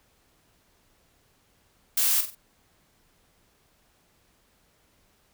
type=noise with echo; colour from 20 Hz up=blue; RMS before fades=-23 dBFS; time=1.97-2.21 s; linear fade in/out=5 ms; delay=47 ms; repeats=3; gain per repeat=-9 dB; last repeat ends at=2.351 s; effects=pink hiss -65 dBFS RMS until 5.33 s